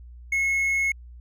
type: tone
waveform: triangle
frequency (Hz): 2178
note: C#7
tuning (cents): -31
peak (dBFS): -19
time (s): 0.32-0.92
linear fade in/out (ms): 5
effects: added 60 Hz sine -41 dBFS peak until 1.2 s